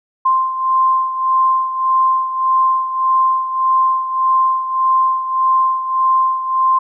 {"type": "beating tone pair", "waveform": "sine", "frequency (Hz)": [1046.5, 1048.2], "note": ["C6", "C6"], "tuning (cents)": [0, 3], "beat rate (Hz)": 1.7, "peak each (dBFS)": [-13, -19], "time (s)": [0.25, 6.79], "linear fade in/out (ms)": 10, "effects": []}